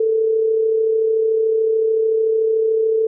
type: tone with amplitude modulation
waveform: sine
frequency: 443.3 Hz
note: A4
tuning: 13 cents sharp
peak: -12 dBFS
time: 0-3.07 s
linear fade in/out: 5 ms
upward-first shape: sine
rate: 33.6 Hz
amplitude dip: 40%
effects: none